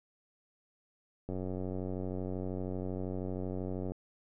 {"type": "click train", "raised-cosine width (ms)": 2, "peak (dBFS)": -25, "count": 245, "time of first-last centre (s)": [1.29, 3.919], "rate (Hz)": 92.8, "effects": []}